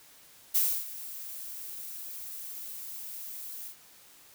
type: noise with ADSR envelope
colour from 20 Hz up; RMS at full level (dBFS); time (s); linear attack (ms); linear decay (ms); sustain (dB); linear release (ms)
violet; -24; 0.54-3.76; 15; 290; -17; 91
effects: white hiss -56 dBFS RMS until 4.34 s